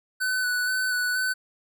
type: tone with vibrato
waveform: square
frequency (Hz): 1497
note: F#6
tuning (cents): +20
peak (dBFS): -24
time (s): 0.2-1.34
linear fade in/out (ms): 20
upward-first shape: square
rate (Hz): 2.1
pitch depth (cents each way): 17
effects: none